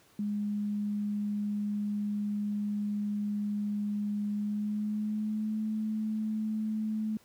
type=tone with pitch glide; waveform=sine; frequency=206.8 to 216.5 Hz; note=G#3 to A3; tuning=-7 to -28 cents; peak=-29 dBFS; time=0.19-7.17 s; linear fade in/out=2 ms; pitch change=+79 cents; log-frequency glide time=4.32-5.61 s; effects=pink hiss -62 dBFS RMS until 7.24 s + high-pass 100 Hz 12 dB/octave